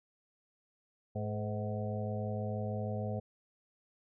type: harmonic tone with a mistuned harmonic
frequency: 106.4 Hz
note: G#2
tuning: 42 cents sharp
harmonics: 1 / 2 / 4 / 5 / 6 / 7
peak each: -36 / -40 / -45 / -42 / -44 / -46 dBFS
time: 1.15-3.2 s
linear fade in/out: 10 ms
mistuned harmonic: 5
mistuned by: -54 cents
effects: none